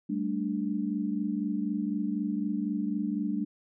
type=chord; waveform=sine; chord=G suspended second; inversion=none; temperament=equal; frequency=196 / 220 / 293.7 Hz; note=G3 / A3 / D4; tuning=0 / 0 / 0 cents; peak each=-32 dBFS; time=0.09-3.45 s; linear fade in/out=10 ms; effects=none